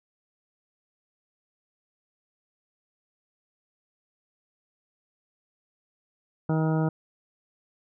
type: harmonic tone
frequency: 158.4 Hz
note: D#3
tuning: 31 cents sharp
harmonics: 1 / 2 / 3 / 4 / 5 / 6 / 8 / 9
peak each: -23 / -29 / -33 / -35 / -37 / -39 / -41 / -42 dBFS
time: 6.49-6.89 s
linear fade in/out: 5 ms
effects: none